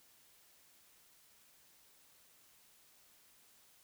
silence, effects white hiss -66 dBFS RMS until 3.83 s

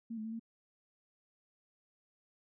sine tone with pitch steps, 228.6 / 216.8 / 223.2 / 227.7 Hz, A#3 / A3 / A3 / A#3, -34 / -25 / +25 / -40 cents, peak -38 dBFS, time 0.1-0.396 s, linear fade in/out 10 ms, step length 74 ms, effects none

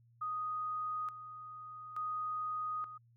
sine tone with tremolo, 1244.5 Hz, D#6, in tune, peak -35 dBFS, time 0.21-2.98 s, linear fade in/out 10 ms, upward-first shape square, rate 0.57 Hz, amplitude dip 70%, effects added 117 Hz sine -63 dBFS peak until 3.16 s

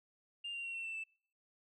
sine tone with pitch steps, 2801 / 2769 / 2737 / 2706 / 2675 / 2644 Hz, F7 / F7 / F7 / E7 / E7 / E7, +4 / -15 / -36 / +45 / +25 / +5 cents, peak -38 dBFS, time 0.44-1.04 s, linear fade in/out 10 ms, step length 100 ms, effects noise-tail reverb RT60 0.5 s tail -25 dB re dry + tanh soft clip ceiling -37 dBFS

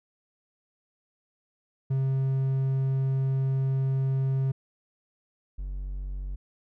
triangle tone pair in turn, 133.8 / 47.31 Hz, C3 / F#1, +39 / +39 cents, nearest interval octave + tritone, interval 1800 cents, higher first, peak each -21 / -29 dBFS, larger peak first, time 1.9-4.52 / 5.58-6.36 s, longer first, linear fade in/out 10 ms, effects none

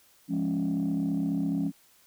sine chord, Db major, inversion first, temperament just, 173.24 / 207.9 / 277.2 Hz, F3 / Ab3 / Db4, -14 / +2 / 0 cents, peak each -29 / -30 / -27 dBFS, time 0.28-1.72 s, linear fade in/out 50 ms, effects tanh soft clip ceiling -21 dBFS + white hiss -61 dBFS RMS until 2.06 s

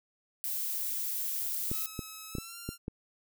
violet noise, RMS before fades -34 dBFS, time 0.44-1.86 s, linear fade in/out 0 ms
5% pulse tone with pitch glide, 1288 to 1388.4 Hz, E6 to F6, -41 to -11 cents, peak -32 dBFS, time 1.7-2.78 s, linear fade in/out 50 ms, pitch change +130 cents, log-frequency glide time 2.29-2.58 s
clicks, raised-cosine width 3 ms, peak -22 dBFS, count 6, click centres 1.715 / 1.992 / 2.352 / 2.384 / 2.69 / 2.881 s
effects none

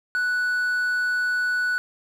triangle tone, 1480 Hz, F#6, in tune, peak -19 dBFS, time 0.15-1.78 s, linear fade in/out 0 ms, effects 8-bit

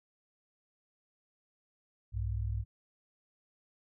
sine tone pair together, 63 / 102.23 Hz, B1 / G#2, +35 / -27 cents, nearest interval minor sixth, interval 838 cents, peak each -34 / -34 dBFS, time 2.12-2.65 s, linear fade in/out 50 ms, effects none

